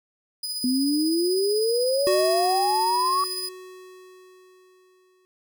sawtooth tone with tremolo, 4978 Hz, D#8, in tune, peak -24 dBFS, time 0.43-3.49 s, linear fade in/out 5 ms, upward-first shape sine, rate 16 Hz, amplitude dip 35%
sine exponential sweep, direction up, 246.9 to 1143 Hz, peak -20 dBFS, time 0.64-3.24 s, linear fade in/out 2 ms
square tone with exponential decay, 370 Hz, F#4, in tune, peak -21 dBFS, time 2.07-5.25 s, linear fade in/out 0 ms, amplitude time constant 690 ms
effects none

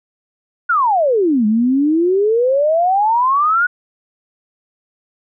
sine exponential two-way sweep, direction down then up, 1480 to 207.7 to 1480 Hz, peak -11 dBFS, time 0.69-3.67 s, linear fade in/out 10 ms, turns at 1.46 s, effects none

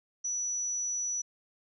sine tone, 5910 Hz, F#8, 3 cents flat, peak -30 dBFS, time 0.24-1.22 s, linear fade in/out 10 ms, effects none

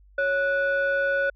sine tone pair together, 554.4 / 1474.1 Hz, C#5 / F#6, 0 / -7 cents, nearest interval octave + perfect fourth, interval 1693 cents, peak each -22 dBFS, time 0.18-1.3 s, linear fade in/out 5 ms, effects tanh soft clip ceiling -17 dBFS + added 49 Hz sine -51 dBFS peak until 1.35 s

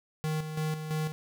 square tone with tremolo, 155.56 Hz, D#3, in tune, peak -29 dBFS, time 0.24-1.12 s, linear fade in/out 0 ms, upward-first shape square, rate 3 Hz, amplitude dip 55%, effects none

